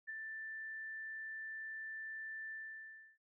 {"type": "tone with ADSR envelope", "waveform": "sine", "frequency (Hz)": 1769, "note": "A6", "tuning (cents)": 9, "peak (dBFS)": -40, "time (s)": [0.07, 3.18], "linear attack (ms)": 24, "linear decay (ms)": 17, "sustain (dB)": -3, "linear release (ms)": 670, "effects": []}